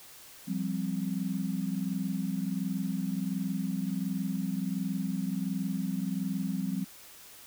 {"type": "chord", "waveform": "sine", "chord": "F suspended second", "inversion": "none", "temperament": "equal", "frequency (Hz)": [174.61, 196, 261.6], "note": ["F3", "G3", "C4"], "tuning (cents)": [0, 0, 0], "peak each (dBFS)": [-34, -32, -36], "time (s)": [0.47, 6.85], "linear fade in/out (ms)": 20, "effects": ["white hiss -51 dBFS RMS until 7.46 s"]}